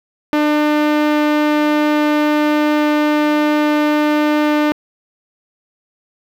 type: tone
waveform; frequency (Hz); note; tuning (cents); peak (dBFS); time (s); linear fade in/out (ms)
sawtooth; 299.8; D4; +36; -8; 0.33-4.72; 0
effects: low-pass 3000 Hz 12 dB/octave + 7-bit